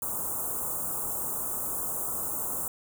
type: band-stop noise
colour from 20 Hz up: white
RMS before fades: -32 dBFS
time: 0.02-2.68 s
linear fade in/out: 2 ms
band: 1300 to 7400 Hz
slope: 48 dB/octave
effects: none